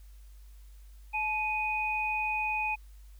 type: tone pair together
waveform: sine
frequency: 862.9 / 2489 Hz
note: A5 / D#7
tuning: -34 / 0 cents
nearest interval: octave + tritone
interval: 1834 cents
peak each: -32 / -30 dBFS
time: 1.13-2.76 s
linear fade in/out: 20 ms
effects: added 50 Hz sine -48 dBFS peak until 3.19 s + white hiss -66 dBFS RMS until 3.19 s